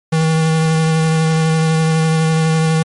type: tone with vibrato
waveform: square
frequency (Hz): 160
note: D#3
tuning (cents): +49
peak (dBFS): -12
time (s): 0.12-2.83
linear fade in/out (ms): 10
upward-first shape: triangle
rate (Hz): 12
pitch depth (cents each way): 17
effects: MP3 48 kbps